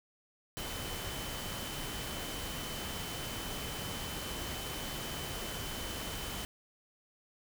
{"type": "tone in noise", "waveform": "sine", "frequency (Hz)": 3045, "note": "F#7", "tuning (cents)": 49, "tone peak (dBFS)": -46, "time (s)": [0.57, 6.45], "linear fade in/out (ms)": 0, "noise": "pink", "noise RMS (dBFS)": -40, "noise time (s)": [0.57, 6.45], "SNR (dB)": -9, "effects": []}